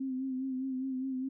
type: tone with vibrato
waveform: sine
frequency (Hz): 261.9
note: C4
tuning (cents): +2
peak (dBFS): -32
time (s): 0-1.29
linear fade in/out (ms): 10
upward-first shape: sine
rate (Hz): 4.9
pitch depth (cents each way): 40
effects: none

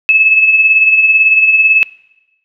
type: tone with tremolo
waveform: sine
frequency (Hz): 2600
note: E7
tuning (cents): -24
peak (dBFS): -3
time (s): 0.09-1.83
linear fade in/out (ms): 0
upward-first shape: sine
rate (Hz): 18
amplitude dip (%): 50
effects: noise-tail reverb RT60 1.0 s tail -22 dB re dry

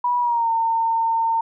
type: tone with pitch glide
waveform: sine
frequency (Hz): 975 to 909.7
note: B5 to A#5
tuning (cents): -23 to -43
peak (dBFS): -17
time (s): 0.04-1.41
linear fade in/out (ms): 5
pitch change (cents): -120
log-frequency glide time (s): 0.19-0.5
effects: none

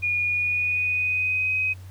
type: tone with pitch glide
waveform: sine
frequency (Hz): 2440 to 2522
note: D#7 to D#7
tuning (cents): -34 to +23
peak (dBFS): -21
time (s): 0.02-1.74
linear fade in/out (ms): 20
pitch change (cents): +57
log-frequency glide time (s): 0.24-1.56
effects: added 93 Hz sine -38 dBFS peak until 1.9 s + pink hiss -54 dBFS RMS until 1.9 s

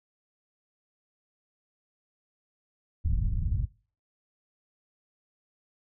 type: low-pass noise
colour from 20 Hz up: pink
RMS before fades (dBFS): -27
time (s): 3.04-3.66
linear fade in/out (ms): 20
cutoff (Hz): 130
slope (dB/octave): 24
effects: noise-tail reverb RT60 0.4 s tail -22 dB re dry

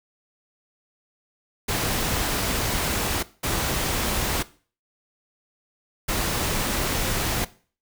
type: noise bursts at uneven times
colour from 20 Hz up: pink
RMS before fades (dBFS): -25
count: 3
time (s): 1.68-3.23 / 3.43-4.43 / 6.08-7.45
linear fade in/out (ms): 10
effects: noise-tail reverb RT60 0.4 s tail -18 dB re dry

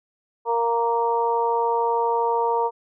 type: harmonic tone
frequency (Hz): 232.9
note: A#3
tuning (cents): -1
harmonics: 2 / 3 / 4 / 5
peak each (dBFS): -23 / -31 / -21 / -33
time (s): 0.45-2.71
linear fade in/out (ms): 50
effects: none

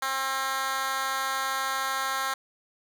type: tone with high-pass filter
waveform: 10% pulse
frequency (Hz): 267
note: C4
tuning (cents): +35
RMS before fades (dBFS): -29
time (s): 0.02-2.34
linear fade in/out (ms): 5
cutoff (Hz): 1100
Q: 1.2
effects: none

